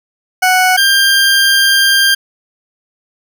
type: tone pair in turn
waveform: 20% pulse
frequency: 740 / 1592.7 Hz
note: F#5 / G6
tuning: 0 / +27 cents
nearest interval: octave + minor second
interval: 1327 cents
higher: second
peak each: -3 dBFS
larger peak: neither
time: 0.42-0.77 / 0.77-2.15 s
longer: second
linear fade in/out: 10 ms
effects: none